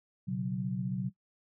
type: chord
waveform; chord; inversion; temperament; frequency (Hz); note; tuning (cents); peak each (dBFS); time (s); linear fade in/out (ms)
sine; B suspended second; none; equal with one note detuned; 123.47 / 138.59 / 186.28; B2 / C#3 / F#3; 0 / 0 / +12; -37 / -37 / -33; 0.27-1.1; 20
effects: noise-tail reverb RT60 0.1 s tail -17 dB re dry